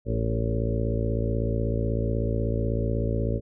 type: harmonic tone with a mistuned harmonic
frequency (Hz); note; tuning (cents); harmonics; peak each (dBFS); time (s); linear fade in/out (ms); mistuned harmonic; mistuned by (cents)
56.2; A1; +37; 1 / 2 / 3 / 4 / 5 / 6 / 7 / 8 / 9 / 10; -28 / -27 / -39 / -33 / -36 / -38 / -35 / -34 / -41 / -35; 0.05-3.41; 50; 8; +20
effects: none